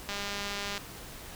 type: click train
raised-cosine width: 0.2 ms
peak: -18 dBFS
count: 140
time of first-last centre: 0.09-0.778 s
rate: 202 Hz
effects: pink hiss -45 dBFS RMS until 1.35 s